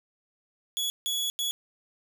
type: tone bursts at uneven times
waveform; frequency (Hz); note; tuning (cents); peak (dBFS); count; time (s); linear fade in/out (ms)
sawtooth; 3380; G#7; +30; -24; 3; 0.77-0.9 / 1.06-1.3 / 1.39-1.51; 0
effects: none